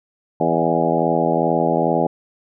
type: harmonic tone with a mistuned harmonic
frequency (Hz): 82.41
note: E2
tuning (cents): 0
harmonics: 2 / 3 / 4 / 5 / 6 / 7 / 8 / 9 / 10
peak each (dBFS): -24 / -24 / -24 / -24 / -24 / -24 / -24 / -24 / -24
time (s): 0.4-2.07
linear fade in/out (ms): 5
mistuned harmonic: 8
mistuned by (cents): -31
effects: none